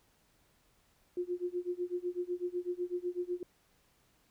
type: tone with tremolo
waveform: sine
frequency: 355.9 Hz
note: F4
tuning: 33 cents sharp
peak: -30 dBFS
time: 1.17-3.43 s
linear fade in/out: 2 ms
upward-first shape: sine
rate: 8 Hz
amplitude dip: 95%
effects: pink hiss -70 dBFS RMS until 4.3 s